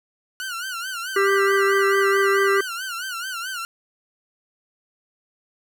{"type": "tone with vibrato", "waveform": "sawtooth", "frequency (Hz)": 1449, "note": "F#6", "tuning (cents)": -37, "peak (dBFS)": -24, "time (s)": [0.4, 3.65], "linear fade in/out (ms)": 0, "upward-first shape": "sine", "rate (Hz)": 4.6, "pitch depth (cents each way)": 130}
{"type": "harmonic tone", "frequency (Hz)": 393.8, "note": "G4", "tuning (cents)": 8, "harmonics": [1, 3, 4, 5], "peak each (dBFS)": [-18, -23, -24, -25], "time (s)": [1.16, 2.61], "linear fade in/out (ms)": 5}
{"effects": []}